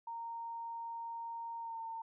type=tone with pitch glide; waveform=sine; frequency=925 to 908.1 Hz; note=A#5 to A#5; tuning=-14 to -46 cents; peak=-40 dBFS; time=0.07-2.02 s; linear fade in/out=5 ms; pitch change=-32 cents; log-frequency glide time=1.6-1.79 s; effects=none